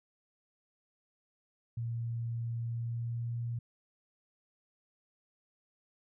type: tone with pitch glide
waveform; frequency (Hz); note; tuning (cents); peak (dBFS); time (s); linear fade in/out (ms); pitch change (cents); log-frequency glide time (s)
sine; 116.54 to 118.1; A#2 to A#2; 0 to +23; -33; 1.77-3.59; 5; +23; 2.62-3.41
effects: none